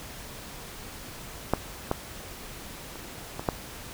clicks, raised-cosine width 1 ms, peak -7 / -10 / -27 / -18 / -9 dBFS, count 5, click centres 1.536 / 1.914 / 2.957 / 3.395 / 3.488 s, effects pink hiss -42 dBFS RMS until 3.93 s

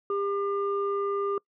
sine tone pair together, 400.5 / 1200 Hz, G4 / D6, +37 / +37 cents, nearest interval octave + perfect fifth, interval 1900 cents, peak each -26 / -30 dBFS, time 0.1-1.38 s, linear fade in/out 2 ms, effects noise-tail reverb RT60 0.1 s tail -26 dB re dry + tanh soft clip ceiling -19 dBFS

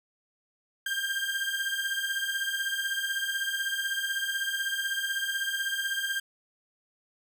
30% pulse beating tone pair, 1587 / 1603 Hz, G6 / G6, +21 / +38 cents, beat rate 16 Hz, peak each -29 dBFS, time 0.86-6.2 s, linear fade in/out 5 ms, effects none

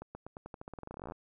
accelerating click train, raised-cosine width 1 ms, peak -29 dBFS, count 24, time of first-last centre 0.02-1.121 s, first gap 130 ms, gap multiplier 0.89, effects none

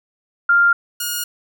sine / 5% pulse tone pair in turn, 1396.9 / 1433.7 Hz, F6 / F6, 0 / +45 cents, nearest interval unison, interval 45 cents, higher second, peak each -10 dBFS, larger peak neither, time 0.49-0.73 / 1-1.24 s, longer neither, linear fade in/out 5 ms, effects none

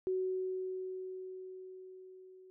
sine tone with level ramp, 373.2 Hz, F#4, 15 cents sharp, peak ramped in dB -30 to -54 dBFS, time 0.07-2.5 s, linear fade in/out 0 ms, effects none

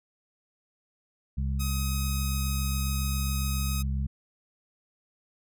harmonic tone, 67.3 Hz, C2, 49 cents sharp, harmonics 1 / 2 / 3, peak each -27 / -33 / -37 dBFS, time 1.37-4.07 s, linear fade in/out 10 ms
5% pulse tone, 1263 Hz, D#6, 26 cents sharp, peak -22 dBFS, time 1.59-3.83 s, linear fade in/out 20 ms
effects none

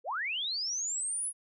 sine linear sweep, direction up, 409.6 to 10548 Hz, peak -31 dBFS, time 0.04-1.33 s, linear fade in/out 50 ms, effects none

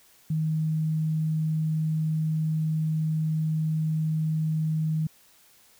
sine tone, 157.2 Hz, D#3, 18 cents sharp, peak -23 dBFS, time 0.3-5.07 s, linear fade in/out 5 ms, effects white hiss -58 dBFS RMS until 5.79 s

